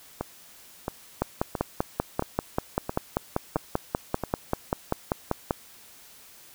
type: two click trains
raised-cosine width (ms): 1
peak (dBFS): -14 / -9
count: 7 / 23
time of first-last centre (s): 0.21-4.237 / 1.22-5.508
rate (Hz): 1.49 / 5.13
effects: white hiss -51 dBFS RMS until 6.54 s